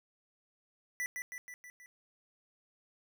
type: tone with echo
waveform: square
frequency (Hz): 1975.5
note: B6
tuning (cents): 0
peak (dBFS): -34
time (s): 1-1.06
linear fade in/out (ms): 0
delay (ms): 160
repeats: 5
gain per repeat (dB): -4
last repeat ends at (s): 1.86
effects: none